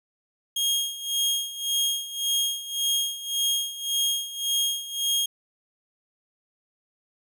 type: tone with tremolo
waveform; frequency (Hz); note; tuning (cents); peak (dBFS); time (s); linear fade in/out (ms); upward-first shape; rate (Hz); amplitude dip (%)
sawtooth; 3253; G#7; -37; -18; 0.56-5.26; 5; sine; 1.8; 80
effects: none